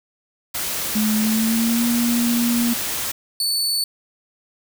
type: noise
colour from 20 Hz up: white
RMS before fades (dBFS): -25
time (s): 0.54-3.12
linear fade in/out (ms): 10
type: tone with pitch glide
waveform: sine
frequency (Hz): 214.9 to 237.1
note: A3 to A#3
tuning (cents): -41 to +30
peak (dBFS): -17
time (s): 0.95-2.74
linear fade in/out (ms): 10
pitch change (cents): +171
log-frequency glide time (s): 1.15-1.86
type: tone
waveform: sawtooth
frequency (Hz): 4478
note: C#8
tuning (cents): +17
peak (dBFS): -16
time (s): 3.4-3.84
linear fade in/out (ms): 2
effects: none